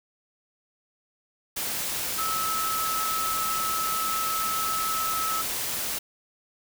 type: tone in noise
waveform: sine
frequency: 1300 Hz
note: E6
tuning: 24 cents flat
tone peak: -27 dBFS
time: 2.18-5.42 s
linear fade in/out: 10 ms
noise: white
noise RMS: -30 dBFS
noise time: 1.56-5.99 s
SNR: 0 dB
effects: none